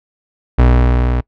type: tone with level ramp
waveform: 35% pulse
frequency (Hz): 61.5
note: B1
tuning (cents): -7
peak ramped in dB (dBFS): -4 to -12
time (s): 0.58-1.21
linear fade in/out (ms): 10
effects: noise-tail reverb RT60 0.1 s tail -23 dB re dry + low-pass 2000 Hz 12 dB/octave